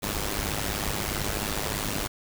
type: noise with amplitude modulation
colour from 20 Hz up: pink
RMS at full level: -26 dBFS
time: 0.02-2.08 s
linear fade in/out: 20 ms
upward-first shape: sine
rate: 103 Hz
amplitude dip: 80%
effects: none